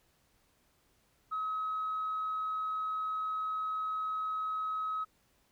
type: tone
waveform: sine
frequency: 1277 Hz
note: D#6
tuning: 45 cents sharp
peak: -31 dBFS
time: 1.31-5.05 s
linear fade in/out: 20 ms
effects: tanh soft clip ceiling -28 dBFS + pink hiss -71 dBFS RMS until 5.51 s